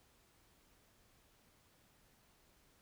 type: silence
effects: pink hiss -70 dBFS RMS until 2.81 s